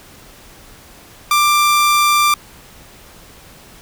sawtooth tone, 1183 Hz, D6, 12 cents sharp, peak -7 dBFS, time 1.31-2.34 s, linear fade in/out 2 ms, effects pink hiss -42 dBFS RMS until 3.81 s

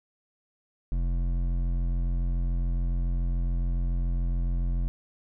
triangle tone with hard clipping, 43.54 Hz, F1, 5 cents flat, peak -26 dBFS, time 0.92-4.88 s, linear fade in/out 0 ms, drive 14 dB, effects none

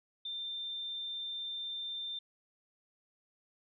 sine tone, 3584 Hz, A7, 31 cents sharp, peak -37 dBFS, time 0.25-2.19 s, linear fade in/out 5 ms, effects none

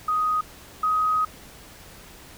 sine tone pair in turn, 1249 / 1258.4 Hz, D#6 / D#6, +6 / +19 cents, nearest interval unison, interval 13 cents, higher second, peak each -20 / -19 dBFS, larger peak second, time 0.08-0.41 / 0.83-1.25 s, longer second, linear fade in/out 5 ms, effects pink hiss -46 dBFS RMS until 2.37 s

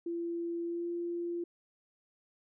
sine tone with pitch glide, 340 to 344.5 Hz, F4 to F4, -46 to -24 cents, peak -33 dBFS, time 0.06-1.44 s, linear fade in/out 5 ms, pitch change +22 cents, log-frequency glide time 0.64-0.88 s, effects none

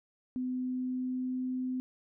sine tone with pitch glide, 253.6 to 255.4 Hz, B3 to C4, +46 to -42 cents, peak -31 dBFS, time 0.36-1.8 s, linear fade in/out 0 ms, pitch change +12 cents, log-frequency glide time 0.47-1.47 s, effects none

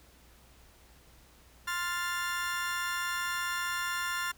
35% pulse chord, F major, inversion second, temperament equal, 1046.5 / 1396.9 / 1760 Hz, C6 / F6 / A6, 0 / 0 / 0 cents, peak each -35 / -33 / -34 dBFS, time 1.67-4.32 s, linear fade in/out 10 ms, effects added 60 Hz sine -60 dBFS peak until 4.37 s + pink hiss -60 dBFS RMS until 4.37 s

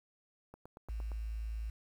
click train, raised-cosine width 1 ms, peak -36 dBFS, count 6, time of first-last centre 0.54-1.117 s, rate 8.66 Hz
sine tone, 54.9 Hz, A1, 3 cents flat, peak -36 dBFS, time 0.89-1.7 s, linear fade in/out 5 ms
effects 10-bit

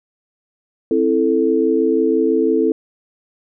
sine chord, A minor, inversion first, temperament just, 264 / 330 / 440 Hz, C4 / E4 / A4, +16 / +2 / 0 cents, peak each -19 / -17 / -16 dBFS, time 0.91-2.72 s, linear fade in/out 2 ms, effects none

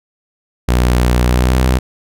sawtooth tone with pitch glide, 61.1 to 63.58 Hz, B1 to C2, -18 to -49 cents, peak -6 dBFS, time 0.68-1.79 s, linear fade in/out 10 ms, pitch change +69 cents, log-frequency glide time 1.26-1.58 s, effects none

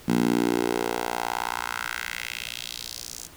10% pulse tone with high-pass filter sweep, 59 Hz, A#1, 22 cents sharp, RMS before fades -28 dBFS, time 0.08-3.27 s, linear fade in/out 5 ms, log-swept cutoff 200 to 6700 Hz, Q 2.2, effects pink hiss -48 dBFS RMS until 3.36 s

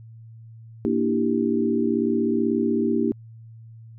sine chord, E half-diminished seventh, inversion second, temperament equal, 233.1 / 293.7 / 329.6 / 392 Hz, Bb3 / D4 / E4 / G4, 0 / 0 / 0 / 0 cents, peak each -23 / -26 / -26 / -25 dBFS, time 0.85-3.12 s, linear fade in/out 0 ms, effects added 113 Hz sine -41 dBFS peak until 3.98 s

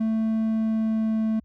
triangle tone with pitch glide, 221.4 to 220.1 Hz, A3 to A3, +11 to +1 cents, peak -19 dBFS, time 0-1.4 s, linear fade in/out 10 ms, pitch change -10 cents, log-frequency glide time 0.45-1.28 s, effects added 66 Hz sine -53 dBFS peak until 1.44 s

